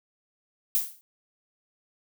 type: noise with exponential decay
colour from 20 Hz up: violet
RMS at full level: -21 dBFS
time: 0.75-1.01 s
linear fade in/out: 0 ms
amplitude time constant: 55 ms
effects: none